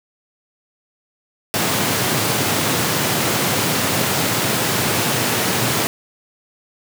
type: high-pass noise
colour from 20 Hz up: pink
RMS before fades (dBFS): -19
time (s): 1.54-5.87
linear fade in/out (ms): 0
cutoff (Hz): 100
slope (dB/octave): 48
effects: none